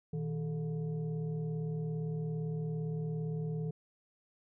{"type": "tone with frequency modulation", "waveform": "sine", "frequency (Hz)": 158.3, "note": "D#3", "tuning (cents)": 30, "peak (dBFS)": -33, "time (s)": [0.13, 3.71], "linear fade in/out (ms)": 5, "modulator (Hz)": 279, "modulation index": 0.68, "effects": []}